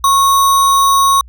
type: tone with sample-and-hold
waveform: sine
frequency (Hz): 1099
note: C#6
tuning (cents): -15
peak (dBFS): -7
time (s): 0.04-1.21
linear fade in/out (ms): 2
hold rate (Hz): 4900
effects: added 60 Hz sine -34 dBFS peak until 1.28 s